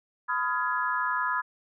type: chord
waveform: sine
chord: F half-diminished seventh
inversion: second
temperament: just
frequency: 1005.8 / 1257.2 / 1396.9 / 1676.3 Hz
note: Cb6 / Eb6 / F6 / Ab6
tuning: +31 / +18 / 0 / +16 cents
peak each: -29 / -31 / -33 / -31 dBFS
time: 0.28-1.42 s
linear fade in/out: 20 ms
effects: none